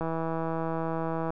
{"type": "click train", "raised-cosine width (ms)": 1, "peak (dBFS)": -18, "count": 212, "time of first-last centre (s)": [0.01, 1.304], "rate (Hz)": 163, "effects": []}